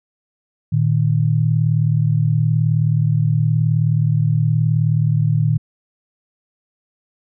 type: tone pair together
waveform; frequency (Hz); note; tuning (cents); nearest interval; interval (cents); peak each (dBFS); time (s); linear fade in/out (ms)
sine; 114.36 / 153.4; A#2 / D#3; -33 / -24; perfect fourth; 509; -16; 0.72-5.58; 10
effects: none